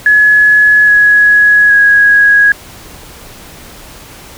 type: tone with pitch steps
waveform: sine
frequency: 1696 / 1676.5 / 1657.3 Hz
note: G#6 / G#6 / G#6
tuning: +36 / +16 / -4 cents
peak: -3 dBFS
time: 0.06-2.52 s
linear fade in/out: 2 ms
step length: 820 ms
effects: pink hiss -33 dBFS RMS until 4.37 s